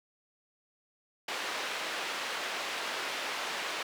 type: band-pass noise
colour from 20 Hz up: white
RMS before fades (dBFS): -36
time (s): 1.28-3.83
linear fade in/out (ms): 5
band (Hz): 400 to 3000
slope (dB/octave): 12
effects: none